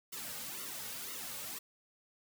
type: noise with flanger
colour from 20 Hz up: white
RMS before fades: -43 dBFS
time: 0.12-1.59 s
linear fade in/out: 10 ms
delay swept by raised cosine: 1.2 to 3 ms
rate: 2 Hz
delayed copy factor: -1
effects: none